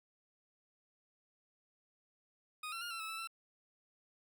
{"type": "tone with pitch steps", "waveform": "20% pulse", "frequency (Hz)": [1243, 1354, 1416, 1350, 1302, 1318, 1341], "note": ["D#6", "E6", "F6", "E6", "E6", "E6", "E6"], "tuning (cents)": [-2, 46, 23, 41, -22, -1, 29], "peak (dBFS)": -36, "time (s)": [2.63, 3.274], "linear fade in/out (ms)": 5, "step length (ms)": 92, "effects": []}